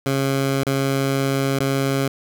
15% pulse tone with dropouts, 136.5 Hz, C#3, 26 cents flat, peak -12 dBFS, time 0.06-2.08 s, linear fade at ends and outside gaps 2 ms, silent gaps 0.634-0.667 / 1.589-1.604 s, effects none

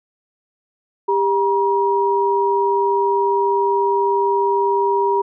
sine tone pair together, 398 / 954.6 Hz, G4 / A#5, +26 / +41 cents, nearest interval octave + minor third, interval 1515 cents, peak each -17 dBFS, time 1.08-5.22 s, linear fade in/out 10 ms, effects none

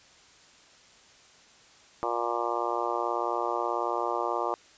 harmonic tone, 118.4 Hz, A#2, 27 cents sharp, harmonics 3 / 4 / 5 / 6 / 7 / 8 / 9 / 10, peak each -35 / -35 / -35 / -35 / -35 / -35 / -35 / -35 dBFS, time 2.03-4.54 s, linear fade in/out 0 ms, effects white hiss -56 dBFS RMS until 4.77 s + resampled to 16000 Hz

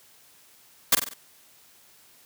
white noise with echo, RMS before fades -17 dBFS, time 0.92-0.95 s, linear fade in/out 5 ms, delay 47 ms, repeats 4, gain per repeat -6 dB, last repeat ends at 1.138 s, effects white hiss -56 dBFS RMS until 2.25 s + high-pass 80 Hz 12 dB/octave

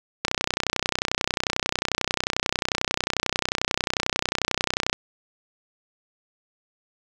click train, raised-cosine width 0.2 ms, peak -4 dBFS, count 147, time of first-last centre 0.25-4.929 s, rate 31.2 Hz, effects none

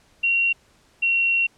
sine tone pair in turn, 2747 / 2736 Hz, F7 / F7, -29 / -36 cents, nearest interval unison, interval 7 cents, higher first, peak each -17 dBFS, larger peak neither, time 0.23-0.53 / 1.02-1.47 s, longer second, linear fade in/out 10 ms, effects pink hiss -58 dBFS RMS until 1.57 s + low-pass 9000 Hz 12 dB/octave

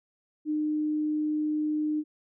sine tone, 304.1 Hz, D#4, 40 cents flat, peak -25 dBFS, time 0.45-2.04 s, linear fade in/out 50 ms, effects none

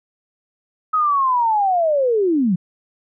sine linear sweep, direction down, 1278 to 165.1 Hz, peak -14 dBFS, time 0.93-2.56 s, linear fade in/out 10 ms, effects none

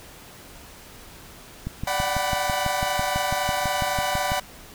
click train, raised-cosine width 5 ms, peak -16 dBFS, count 17, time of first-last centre 1.67-4.319 s, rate 6.04 Hz
sawtooth chord, G major seventh, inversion second, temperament equal with one note detuned, 587.3 / 740 / 763.9 / 987.8 Hz, D5 / F#5 / G5 / B5, 0 / 0 / -45 / 0 cents, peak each -25 dBFS, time 1.87-4.4 s, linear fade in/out 5 ms
effects pink hiss -45 dBFS RMS until 4.74 s

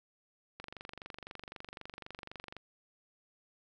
click train, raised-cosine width 0.3 ms, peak -28 dBFS, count 48, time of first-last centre 0.6-2.567 s, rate 23.9 Hz, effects none

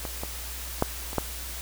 clicks, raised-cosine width 1 ms, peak -19 / -18 / -7 / -23 / -9 dBFS, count 5, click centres 0.052 / 0.235 / 0.824 / 1.131 / 1.183 s, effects added 60 Hz sine -38 dBFS peak until 1.61 s + white hiss -38 dBFS RMS until 1.61 s

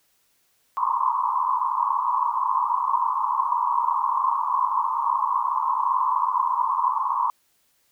pink band-pass noise, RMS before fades -23 dBFS, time 0.77-7.3 s, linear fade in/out 0 ms, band 940 to 1100 Hz, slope 96 dB/octave, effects white hiss -66 dBFS RMS until 7.91 s

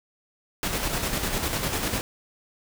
pink noise with tremolo, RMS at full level -26 dBFS, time 0.63-2.01 s, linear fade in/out 0 ms, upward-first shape square, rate 10 Hz, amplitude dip 40%, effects none

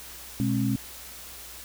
sine tone cluster, 122.4 / 210.4 / 270.3 Hz, B2 / G#3 / C#4, -15 / +23 / -44 cents, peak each -27 dBFS, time 0.4-0.76 s, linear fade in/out 0 ms, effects added 60 Hz sine -52 dBFS peak until 1.64 s + white hiss -43 dBFS RMS until 1.64 s

